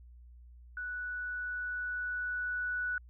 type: tone with level ramp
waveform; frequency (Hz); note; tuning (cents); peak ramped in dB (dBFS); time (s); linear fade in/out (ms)
sine; 1478; F#6; -2; -36 to -31; 0.77-2.98; 2
effects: added 60 Hz sine -51 dBFS peak until 3.09 s